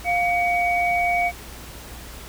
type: tone pair together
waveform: sine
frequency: 703 / 2255 Hz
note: F5 / C#7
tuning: +11 / +29 cents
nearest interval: octave + minor sixth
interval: 2018 cents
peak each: -20 / -22 dBFS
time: 0.04-1.32 s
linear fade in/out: 50 ms
effects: added 60 Hz sine -41 dBFS peak until 2.28 s + pink hiss -40 dBFS RMS until 2.28 s